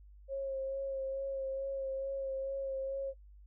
sine tone with vibrato, 540 Hz, C#5, 45 cents flat, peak -34 dBFS, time 0.28-3.14 s, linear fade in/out 50 ms, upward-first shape sine, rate 2.3 Hz, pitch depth 20 cents each way, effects noise-tail reverb RT60 0.1 s tail -25 dB re dry + added 50 Hz sine -53 dBFS peak until 3.46 s

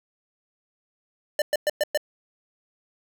square tone bursts, 596 Hz, D5, 25 cents sharp, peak -20 dBFS, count 5, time 1.39-1.975 s, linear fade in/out 2 ms, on 29 ms, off 110 ms, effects none

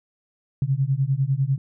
sine beating tone pair, 130.81 / 140.81 Hz, C3 / C#3, 0 / +27 cents, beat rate 10 Hz, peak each -22 dBFS, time 0.62-1.58 s, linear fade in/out 2 ms, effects none

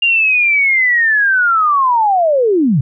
sine linear sweep, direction down, 2812 to 116.54 Hz, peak -9 dBFS, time 0.02-2.81 s, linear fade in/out 5 ms, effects none

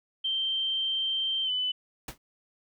sine tone with pitch glide, 3136 to 3001 Hz, G7 to F#7, 0 to +24 cents, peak -26 dBFS, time 0.24-1.72 s, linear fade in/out 10 ms, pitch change -76 cents, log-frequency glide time 1.44-1.51 s
pink noise with exponential decay, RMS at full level -32 dBFS, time 2.08-2.18 s, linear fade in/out 5 ms, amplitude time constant 21 ms
effects none

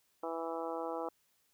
harmonic tone, 164.81 Hz, E3, in tune, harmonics 2 / 3 / 4 / 5 / 6 / 7 / 8, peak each -43 / -40 / -43 / -43 / -46 / -48 / -48 dBFS, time 0.23-1.09 s, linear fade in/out 5 ms, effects white hiss -74 dBFS RMS until 1.53 s

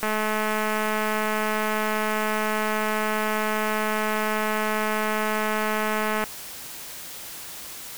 click train, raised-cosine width 0.5 ms, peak -11 dBFS, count 1336, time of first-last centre 0.03-6.239 s, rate 215 Hz, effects white hiss -38 dBFS RMS until 7.97 s

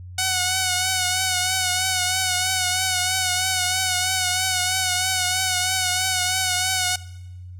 5% pulse tone with vibrato, 740 Hz, F#5, in tune, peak -8 dBFS, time 0.18-6.96 s, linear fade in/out 5 ms, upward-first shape triangle, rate 3.1 Hz, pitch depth 43 cents each way, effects noise-tail reverb RT60 1.0 s tail -20 dB re dry + added 90 Hz sine -35 dBFS peak until 7.59 s

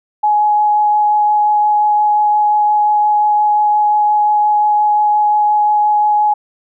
sine tone with vibrato, 840 Hz, G#5, 19 cents sharp, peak -9 dBFS, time 0.23-6.34 s, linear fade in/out 10 ms, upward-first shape sine, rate 5.7 Hz, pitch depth 8 cents each way, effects none

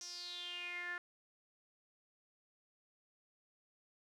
sawtooth tone with band-pass filter sweep, 352.7 Hz, F4, 17 cents sharp, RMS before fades -45 dBFS, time 0.01-0.98 s, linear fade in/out 2 ms, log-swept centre 5900 to 1600 Hz, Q 7.8, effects none

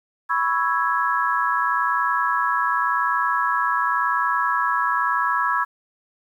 sine chord, C# minor seventh, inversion third, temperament equal, 987.8 / 1108.7 / 1318.5 / 1661.2 Hz, B5 / C#6 / E6 / G#6, 0 / 0 / 0 / 0 cents, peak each -24 dBFS, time 0.29-5.65 s, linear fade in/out 20 ms, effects 9-bit

